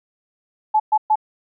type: tone bursts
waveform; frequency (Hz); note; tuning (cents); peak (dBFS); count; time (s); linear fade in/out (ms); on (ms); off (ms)
sine; 860; A5; -40; -12; 3; 0.74-1.157; 10; 59; 120
effects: none